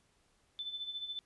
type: tone with tremolo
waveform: sine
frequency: 3520 Hz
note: A7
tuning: in tune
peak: -36 dBFS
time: 0.59-1.19 s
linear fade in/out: 0 ms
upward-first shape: sine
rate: 14 Hz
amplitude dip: 65%
effects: pink hiss -72 dBFS RMS until 1.25 s + resampled to 24000 Hz